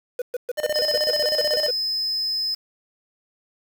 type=tone bursts; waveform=triangle; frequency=493.9 Hz; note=B4; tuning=in tune; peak=-20 dBFS; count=11; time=0.19-1.709 s; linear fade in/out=5 ms; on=29 ms; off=120 ms
type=tone with tremolo; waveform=square; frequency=604 Hz; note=D5; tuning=48 cents sharp; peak=-21 dBFS; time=0.57-1.7 s; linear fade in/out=20 ms; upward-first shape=square; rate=16 Hz; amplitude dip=75%
type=tone; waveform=triangle; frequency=5100 Hz; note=D#8; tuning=42 cents sharp; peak=-21 dBFS; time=0.74-2.55 s; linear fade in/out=10 ms
effects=7-bit